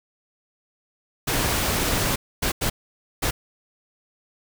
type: noise bursts at uneven times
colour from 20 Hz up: pink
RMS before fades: -23 dBFS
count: 4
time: 1.27-2.16 / 2.42-2.52 / 2.61-2.7 / 3.22-3.31 s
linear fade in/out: 10 ms
effects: none